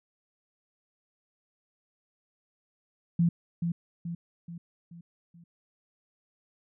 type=tone with echo; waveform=sine; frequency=170 Hz; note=F3; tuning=46 cents flat; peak=-20 dBFS; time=3.19-3.29 s; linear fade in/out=5 ms; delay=430 ms; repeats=5; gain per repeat=-6 dB; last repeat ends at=5.44 s; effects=none